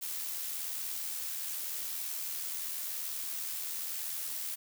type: noise with amplitude modulation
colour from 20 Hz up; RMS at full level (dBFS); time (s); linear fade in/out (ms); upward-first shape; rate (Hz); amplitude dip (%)
blue; -36; 0.01-4.56; 20; sine; 80.9; 35
effects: none